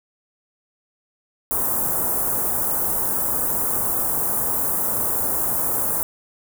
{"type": "band-stop noise", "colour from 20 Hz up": "white", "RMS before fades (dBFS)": -22, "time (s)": [1.51, 6.03], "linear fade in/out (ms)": 0, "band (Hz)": [1200, 9600], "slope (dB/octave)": 24, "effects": []}